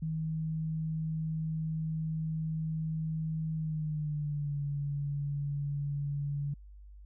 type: tone with pitch glide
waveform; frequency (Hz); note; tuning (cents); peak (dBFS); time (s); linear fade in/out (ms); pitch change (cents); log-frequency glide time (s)
sine; 158.7 to 143.03; D#3 to D3; +35 to -45; -31; 0.02-6.54; 5; -180; 3.55-4.6
effects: added 50 Hz sine -48 dBFS peak until 7.05 s